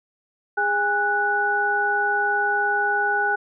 sine tone cluster, 410.4 / 816 / 1479 Hz, G#4 / G#5 / F#6, -21 / -31 / -1 cents, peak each -28 / -23 / -21 dBFS, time 0.57-3.36 s, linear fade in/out 10 ms, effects none

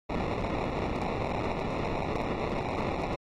white noise with sample-and-hold, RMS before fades -31 dBFS, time 0.09-3.16 s, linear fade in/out 10 ms, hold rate 1575 Hz, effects low-pass 3000 Hz 12 dB/octave + AAC 48 kbps

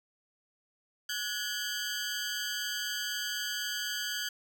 15% pulse ring-modulated tone, 1568 Hz, G6, in tune, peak -23 dBFS, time 1.09-4.29 s, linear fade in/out 5 ms, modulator 110 Hz, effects none

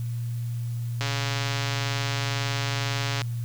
click train, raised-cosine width 0.2 ms, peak -11 dBFS, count 310, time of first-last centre 1.01-3.217 s, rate 140 Hz, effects added 118 Hz sine -27 dBFS peak until 3.44 s + white hiss -51 dBFS RMS until 3.44 s

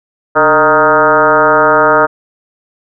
sine tone with frequency modulation, 932.3 Hz, A#5, in tune, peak -5 dBFS, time 0.35-2.07 s, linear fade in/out 20 ms, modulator 159 Hz, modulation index 3.4, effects none

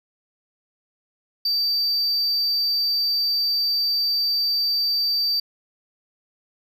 triangle tone, 4645 Hz, D8, 20 cents flat, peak -18 dBFS, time 1.45-5.4 s, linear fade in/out 5 ms, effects none

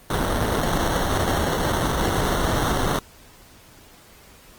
pink noise with sample-and-hold, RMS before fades -22 dBFS, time 0.1-2.99 s, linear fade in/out 2 ms, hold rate 2450 Hz, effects pink hiss -49 dBFS RMS until 4.58 s + Opus 24 kbps

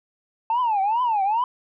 sine tone with vibrato, 880 Hz, A5, in tune, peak -17 dBFS, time 0.5-1.44 s, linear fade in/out 2 ms, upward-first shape triangle, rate 2.4 Hz, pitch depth 260 cents each way, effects tanh soft clip ceiling -16 dBFS

